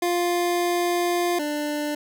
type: tone pair in turn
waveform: 25% pulse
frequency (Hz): 350 / 296.4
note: F4 / D4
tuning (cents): +4 / +16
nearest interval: minor third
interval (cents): 288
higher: first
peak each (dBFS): -17 / -21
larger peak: first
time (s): 0.02-1.39 / 1.39-1.95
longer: first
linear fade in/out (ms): 5
effects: none